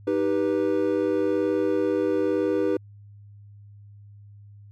triangle chord, Eb augmented, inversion none, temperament equal with one note detuned, 311.1 / 392 / 489.9 Hz, Eb4 / G4 / B4, 0 / 0 / -14 cents, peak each -23 dBFS, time 0.07-2.77 s, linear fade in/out 5 ms, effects added 102 Hz sine -44 dBFS peak until 4.71 s + MP3 96 kbps

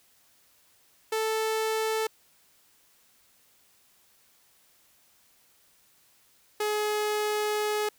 sawtooth tone pair in turn, 440 / 422.1 Hz, A4 / G#4, 0 / +28 cents, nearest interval minor second, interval 72 cents, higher first, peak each -22 dBFS, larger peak neither, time 1.12-2.07 / 6.6-7.89 s, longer second, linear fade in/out 5 ms, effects white hiss -63 dBFS RMS until 7.98 s

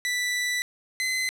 sawtooth tone pair in turn, 1975.5 / 2042 Hz, B6 / C7, 0 / -43 cents, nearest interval minor second, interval 57 cents, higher second, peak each -21 dBFS, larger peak neither, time 0.05-0.62 / 1-1.29 s, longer first, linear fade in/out 0 ms, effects low-pass 11000 Hz 12 dB/octave + 9-bit

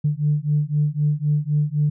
sine beating tone pair, 146.83 / 150.73 Hz, D3 / D3, 0 / +45 cents, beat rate 3.9 Hz, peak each -20 dBFS, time 0.04-1.9 s, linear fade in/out 10 ms, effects tanh soft clip ceiling -10 dBFS

